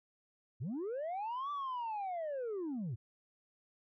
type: linear two-way sweep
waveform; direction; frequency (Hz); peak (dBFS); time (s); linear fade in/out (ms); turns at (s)
sine; up then down; 98 to 1174.7 to 98; -34; 0.6-2.96; 20; 1.51
effects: tanh soft clip ceiling -35 dBFS